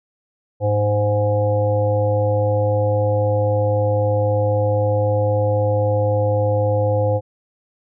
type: harmonic tone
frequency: 103.83 Hz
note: G#2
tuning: in tune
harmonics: 1 / 3 / 5 / 7 / 8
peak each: -18 / -30 / -18 / -29 / -29 dBFS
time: 0.6-7.21 s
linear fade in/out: 50 ms
effects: none